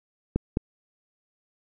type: clicks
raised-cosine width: 3 ms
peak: -10 dBFS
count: 2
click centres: 0.36 / 0.571 s
effects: none